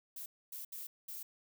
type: noise bursts at uneven times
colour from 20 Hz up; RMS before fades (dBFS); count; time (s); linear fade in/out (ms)
violet; -45; 4; 0.16-0.26 / 0.52-0.65 / 0.72-0.87 / 1.08-1.23; 5
effects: none